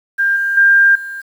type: tone with level steps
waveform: sine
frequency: 1597 Hz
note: G6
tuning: 32 cents sharp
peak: -11 / -14 / -6 / -24 dBFS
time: 0.18-1.22 s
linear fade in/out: 20 ms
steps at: 0.36 / 0.57 / 0.95 s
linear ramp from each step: 5 ms
effects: 7-bit